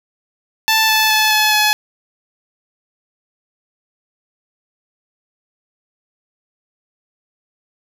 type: tone with pitch steps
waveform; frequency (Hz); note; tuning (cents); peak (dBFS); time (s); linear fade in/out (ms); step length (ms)
10% pulse; 881 / 872.9 / 864.9 / 856.9 / 849; A5 / A5 / A5 / A5 / G#5; +2 / -14 / -30 / -46 / +38; -3; 0.68-1.73; 0; 210
effects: none